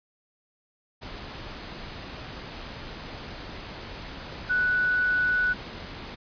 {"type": "tone in noise", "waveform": "sine", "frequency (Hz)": 1480, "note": "F#6", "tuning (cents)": 0, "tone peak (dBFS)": -21, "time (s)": [4.49, 5.54], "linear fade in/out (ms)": 20, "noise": "pink", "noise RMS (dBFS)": -39, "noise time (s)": [1.01, 6.16], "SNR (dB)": 15, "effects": ["resampled to 11025 Hz"]}